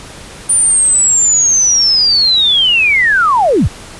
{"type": "linear sweep", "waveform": "sine", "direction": "down", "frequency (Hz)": [9397, 39], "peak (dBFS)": -7, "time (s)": [0.49, 3.68], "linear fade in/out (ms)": 10, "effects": ["pink hiss -32 dBFS RMS until 3.99 s", "resampled to 24000 Hz"]}